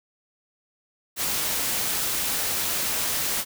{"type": "noise", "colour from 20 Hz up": "white", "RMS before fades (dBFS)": -26, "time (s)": [1.16, 3.45], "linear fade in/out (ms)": 50, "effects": []}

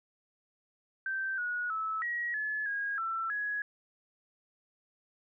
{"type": "tone with pitch steps", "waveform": "sine", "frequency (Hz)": [1558, 1456, 1304, 1905, 1716, 1638, 1338, 1674], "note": ["G6", "F#6", "E6", "A#6", "A6", "G#6", "E6", "G#6"], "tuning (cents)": [-11, -28, -19, 37, -44, -24, 25, 13], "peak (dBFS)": -31, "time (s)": [1.06, 3.62], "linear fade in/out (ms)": 2, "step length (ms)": 320, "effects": []}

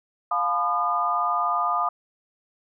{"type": "tone cluster", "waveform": "sine", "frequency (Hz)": [705, 860, 1003, 1217], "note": ["F5", "A5", "B5", "D#6"], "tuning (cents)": [16, -40, 26, -39], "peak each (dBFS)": [-27, -31, -29, -23], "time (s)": [0.31, 1.89], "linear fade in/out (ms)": 5, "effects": []}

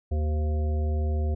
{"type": "harmonic tone with a mistuned harmonic", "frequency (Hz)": 76.8, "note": "D#2", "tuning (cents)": -22, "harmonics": [1, 3, 5, 7, 9], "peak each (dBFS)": [-23, -38, -38, -41, -42], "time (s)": [0.11, 1.35], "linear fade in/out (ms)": 10, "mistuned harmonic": 7, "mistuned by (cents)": -65, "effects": []}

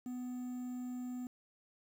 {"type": "tone with quantisation", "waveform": "triangle", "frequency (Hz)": 249, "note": "B3", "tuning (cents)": 14, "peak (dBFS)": -37, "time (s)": [0.06, 1.27], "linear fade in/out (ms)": 2, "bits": 10, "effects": []}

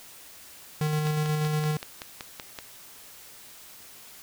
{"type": "tone with tremolo", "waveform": "square", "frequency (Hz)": 152.5, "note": "D#3", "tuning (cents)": -34, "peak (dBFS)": -24, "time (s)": [0.81, 1.77], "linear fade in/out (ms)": 2, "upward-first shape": "square", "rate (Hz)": 8.3, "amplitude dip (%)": 25}
{"type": "click train", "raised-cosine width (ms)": 0.2, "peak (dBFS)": -18, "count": 9, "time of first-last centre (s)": [1.07, 2.588], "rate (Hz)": 5.27}
{"effects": ["white hiss -48 dBFS RMS until 4.22 s"]}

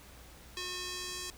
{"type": "tone with band-pass filter sweep", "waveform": "square", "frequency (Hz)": 362.5, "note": "F#4", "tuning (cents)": -35, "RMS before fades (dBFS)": -40, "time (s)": [0.57, 1.3], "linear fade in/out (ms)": 0, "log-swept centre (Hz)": [4300, 6600], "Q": 1.1, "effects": ["added 60 Hz sine -55 dBFS peak until 1.37 s", "pink hiss -55 dBFS RMS until 1.37 s"]}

